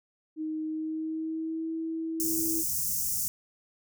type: tone with pitch glide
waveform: sine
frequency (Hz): 312.6 to 324.4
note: D#4 to E4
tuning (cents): +8 to -28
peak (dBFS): -30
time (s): 0.36-2.64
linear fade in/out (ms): 50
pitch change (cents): +64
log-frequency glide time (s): 0.65-1.71
type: band-stop noise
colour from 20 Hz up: white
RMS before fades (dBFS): -30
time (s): 2.2-3.28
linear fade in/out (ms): 0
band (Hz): 200 to 5600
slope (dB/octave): 48
effects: none